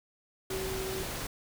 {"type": "tone in noise", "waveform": "sine", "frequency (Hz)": 380, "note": "F#4", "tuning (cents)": 46, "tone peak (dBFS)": -35, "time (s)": [0.5, 1.03], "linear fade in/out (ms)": 5, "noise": "pink", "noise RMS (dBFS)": -37, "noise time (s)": [0.5, 1.27], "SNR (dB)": -1, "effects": []}